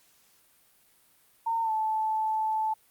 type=tone with pitch glide; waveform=sine; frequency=912 to 873.3 Hz; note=A#5 to A5; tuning=-38 to -13 cents; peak=-25 dBFS; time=1.46-2.74 s; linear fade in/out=10 ms; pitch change=-75 cents; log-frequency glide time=1.63-1.71 s; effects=white hiss -63 dBFS RMS until 2.9 s + Opus 48 kbps